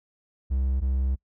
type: tone pair in turn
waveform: triangle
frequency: 65.7 / 65.7 Hz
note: C2 / C2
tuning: +8 / +8 cents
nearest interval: unison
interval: 0 cents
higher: neither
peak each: -20 dBFS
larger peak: neither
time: 0.5-0.81 / 0.81-1.16 s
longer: second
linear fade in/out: 20 ms
effects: noise-tail reverb RT60 0.1 s tail -25 dB re dry